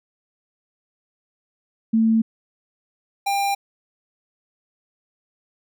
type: tone pair in turn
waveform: sine / square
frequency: 223.7 / 797.2 Hz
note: A3 / G5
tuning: +29 / +29 cents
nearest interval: octave + minor seventh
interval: 2200 cents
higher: second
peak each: -14 / -20 dBFS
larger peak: first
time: 1.93-2.22 / 3.26-3.55 s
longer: neither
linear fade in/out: 10 ms
effects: none